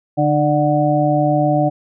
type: harmonic tone with a mistuned harmonic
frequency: 147.8 Hz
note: D3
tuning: 11 cents sharp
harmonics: 1 / 2 / 4 / 5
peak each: -18 / -18 / -18 / -18 dBFS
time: 0.17-1.7 s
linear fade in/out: 20 ms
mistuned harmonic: 2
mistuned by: +33 cents
effects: none